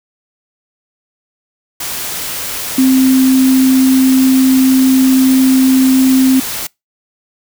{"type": "tone in noise", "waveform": "sine", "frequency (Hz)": 261.6, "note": "C4", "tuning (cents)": 0, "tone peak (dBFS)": -6, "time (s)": [2.78, 6.4], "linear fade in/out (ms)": 5, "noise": "white", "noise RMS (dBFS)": -21, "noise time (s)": [1.8, 6.67], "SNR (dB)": 12, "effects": ["noise-tail reverb RT60 0.2 s tail -25 dB re dry"]}